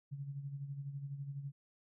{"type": "tone with tremolo", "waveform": "sine", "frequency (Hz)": 140, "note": "C#3", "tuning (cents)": 18, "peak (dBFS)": -38, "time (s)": [0.11, 1.52], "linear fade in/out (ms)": 20, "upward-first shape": "sine", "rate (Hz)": 12, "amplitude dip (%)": 60, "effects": []}